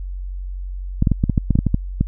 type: clicks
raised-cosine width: 5 ms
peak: -3 dBFS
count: 12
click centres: 1.024 / 1.072 / 1.117 / 1.239 / 1.297 / 1.378 / 1.507 / 1.555 / 1.589 / 1.667 / 1.744 / 2.01 s
effects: added 46 Hz sine -25 dBFS peak until 2.07 s